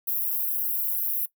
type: high-pass noise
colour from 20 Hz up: pink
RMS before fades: -27 dBFS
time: 0.07-1.26 s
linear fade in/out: 10 ms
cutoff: 12000 Hz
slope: 48 dB/octave
effects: noise-tail reverb RT60 0.1 s tail -18 dB re dry